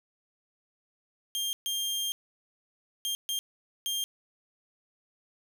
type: tone bursts at uneven times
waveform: sawtooth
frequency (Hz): 3200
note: G7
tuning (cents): +35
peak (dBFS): -26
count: 5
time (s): 1.35-1.53 / 1.66-2.12 / 3.05-3.15 / 3.29-3.39 / 3.86-4.04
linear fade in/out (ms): 0
effects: 10-bit